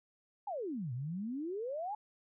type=exponential two-way sweep; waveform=sine; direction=down then up; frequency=868 to 116.54 to 868 Hz; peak=-36 dBFS; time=0.47-1.95 s; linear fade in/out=5 ms; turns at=0.93 s; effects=none